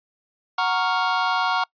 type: chord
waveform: square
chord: Gb major seventh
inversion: none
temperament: equal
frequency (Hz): 740 / 932.3 / 1108.7 / 1396.9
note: Gb5 / Bb5 / Db6 / F6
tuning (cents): 0 / 0 / 0 / 0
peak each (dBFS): -26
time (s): 0.58-1.64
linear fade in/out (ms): 5
effects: noise-tail reverb RT60 0.1 s tail -25 dB re dry + resampled to 11025 Hz